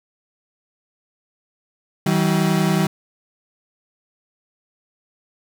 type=tone pair together; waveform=35% pulse; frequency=160 / 190.82 Hz; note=D#3 / G3; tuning=+49 / -46 cents; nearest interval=minor third; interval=305 cents; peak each=-17 dBFS; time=2.06-2.87 s; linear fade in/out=5 ms; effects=none